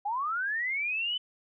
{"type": "linear sweep", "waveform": "sine", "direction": "up", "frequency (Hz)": [784, 3042], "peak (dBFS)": -28, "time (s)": [0.05, 1.18], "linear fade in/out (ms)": 10, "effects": []}